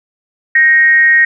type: tone with frequency modulation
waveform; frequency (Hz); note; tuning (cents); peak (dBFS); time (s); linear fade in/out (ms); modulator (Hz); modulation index
sine; 1873; A#6; +8; -5; 0.55-1.25; 5; 293; 0.36
effects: none